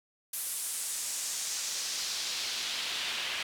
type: noise with band-pass filter sweep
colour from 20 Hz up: pink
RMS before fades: -35 dBFS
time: 0.33-3.43 s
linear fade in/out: 5 ms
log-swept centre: 11000 to 2800 Hz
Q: 1.6
effects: none